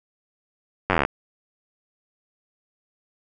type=slowing click train; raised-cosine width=0.5 ms; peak=-4 dBFS; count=13; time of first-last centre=0.9-1.05 s; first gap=10 ms; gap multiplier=1.04; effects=none